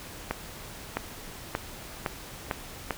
accelerating click train, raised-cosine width 0.5 ms, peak -12 dBFS, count 6, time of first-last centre 0.31-2.907 s, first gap 660 ms, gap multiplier 0.88, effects pink hiss -43 dBFS RMS until 2.97 s

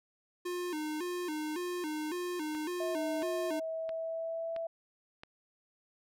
square tone with vibrato, 330 Hz, E4, 2 cents sharp, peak -35 dBFS, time 0.45-3.6 s, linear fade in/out 10 ms, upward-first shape square, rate 1.8 Hz, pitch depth 130 cents each way
click train, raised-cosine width 0.3 ms, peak -30 dBFS, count 5, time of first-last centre 2.55-5.235 s, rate 1.49 Hz
sine tone with pitch glide, 646 to 661.9 Hz, E5 to E5, -35 to +7 cents, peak -34 dBFS, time 2.8-4.67 s, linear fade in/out 5 ms, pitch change +42 cents, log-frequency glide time 3.67-4.54 s
effects none

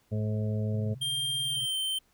harmonic tone, 107.2 Hz, A2, 45 cents flat, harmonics 1 / 2 / 4 / 5 / 6, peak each -28 / -34 / -40 / -42 / -44 dBFS, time 0.11-0.95 s, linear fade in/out 20 ms
sine tone with tremolo, 131.4 Hz, C3, 8 cents sharp, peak -38 dBFS, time 0.73-1.66 s, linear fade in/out 2 ms, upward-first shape sine, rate 18 Hz, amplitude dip 75%
square tone with pitch glide, 3187 to 3109 Hz, G7 to G7, +28 to -15 cents, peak -29 dBFS, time 1.01-1.99 s, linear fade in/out 10 ms, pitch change -43 cents, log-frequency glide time 1.42-1.76 s
effects pink hiss -68 dBFS RMS until 2.13 s

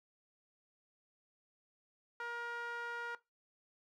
sawtooth tone with band-pass filter, 473.4 Hz, A#4, 27 cents sharp, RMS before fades -42 dBFS, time 2.2-3.15 s, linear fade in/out 2 ms, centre 1300 Hz, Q 3.1, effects noise-tail reverb RT60 0.2 s tail -18 dB re dry

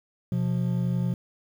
triangle tone pair together, 125.71 / 176.7 Hz, B2 / F3, +31 / +21 cents, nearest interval tritone, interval 590 cents, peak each -24 dBFS, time 0.32-1.14 s, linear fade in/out 2 ms, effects 9-bit

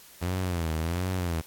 sawtooth tone with vibrato, 86 Hz, F2, 26 cents flat, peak -23 dBFS, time 0.21-1.42 s, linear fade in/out 20 ms, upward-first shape sine, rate 1.4 Hz, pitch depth 140 cents each way, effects white hiss -51 dBFS RMS until 1.46 s + AAC 64 kbps

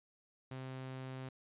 sawtooth tone, 130.81 Hz, C3, in tune, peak -39 dBFS, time 0.51-1.29 s, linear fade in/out 5 ms, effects resampled to 8000 Hz

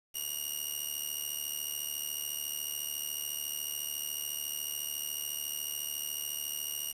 5% pulse tone with amplitude modulation, 2866 Hz, F7, 44 cents sharp, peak -22 dBFS, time 0.14-6.93 s, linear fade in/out 20 ms, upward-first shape sine, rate 74 Hz, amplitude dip 80%, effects resampled to 32000 Hz + 8-bit

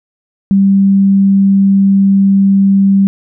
sine tone, 196 Hz, G3, in tune, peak -5 dBFS, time 0.51-3.07 s, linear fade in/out 0 ms, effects none

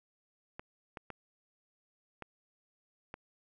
clicks, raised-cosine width 0.5 ms, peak -27 dBFS, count 5, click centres 0.595 / 0.972 / 1.103 / 2.223 / 3.141 s, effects none

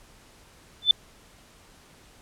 sine tone with exponential growth, 3520 Hz, A7, in tune, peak -9 dBFS, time 0.82-0.91 s, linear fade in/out 2 ms, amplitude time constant 19 ms, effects pink hiss -54 dBFS RMS until 2.21 s + low-pass 11000 Hz 12 dB/octave

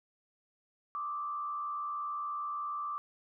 sine tone with frequency modulation, 1174.7 Hz, D6, in tune, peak -34 dBFS, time 0.95-2.98 s, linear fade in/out 0 ms, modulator 83.2 Hz, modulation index 0.61, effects none

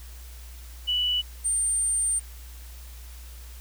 sine tone pair in turn, 2960 / 8870 Hz, F#7 / C#9, 0 / 0 cents, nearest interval octave + perfect fifth, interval 1900 cents, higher second, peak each -22 dBFS, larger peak neither, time 0.87-1.22 / 1.44-2.2 s, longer second, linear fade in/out 20 ms, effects added 60 Hz sine -40 dBFS peak until 3.6 s + white hiss -50 dBFS RMS until 3.6 s

